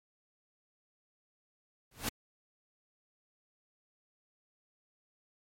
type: noise with exponential growth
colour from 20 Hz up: pink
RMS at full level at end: -29 dBFS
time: 1.91-2.09 s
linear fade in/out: 5 ms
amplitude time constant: 38 ms
effects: MP3 64 kbps

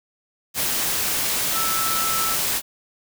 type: tone in noise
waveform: sine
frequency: 1318.5 Hz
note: E6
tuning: in tune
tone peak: -25 dBFS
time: 1.52-2.37 s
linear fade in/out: 50 ms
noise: white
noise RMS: -23 dBFS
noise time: 0.54-2.62 s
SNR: -5 dB
effects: none

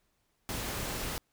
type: noise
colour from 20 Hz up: pink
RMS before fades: -36 dBFS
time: 0.49-1.18 s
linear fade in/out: 0 ms
effects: pink hiss -75 dBFS RMS until 1.32 s

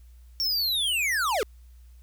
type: linear sweep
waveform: square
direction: down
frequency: 5540 to 376.3 Hz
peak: -24 dBFS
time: 0.4-1.43 s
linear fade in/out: 0 ms
effects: added 60 Hz sine -47 dBFS peak until 2.02 s + white hiss -67 dBFS RMS until 2.02 s

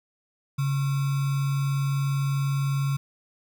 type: tone with sample-and-hold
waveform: sine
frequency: 138.59 Hz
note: C#3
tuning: in tune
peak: -22 dBFS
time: 0.58-2.97 s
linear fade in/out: 10 ms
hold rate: 1225 Hz
effects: none

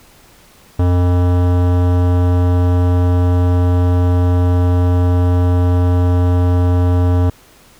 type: tone with hard clipping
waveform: sine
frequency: 89 Hz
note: F2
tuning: 33 cents sharp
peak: -12 dBFS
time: 0.79-7.3 s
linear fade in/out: 5 ms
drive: 18 dB
effects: pink hiss -46 dBFS RMS until 7.79 s

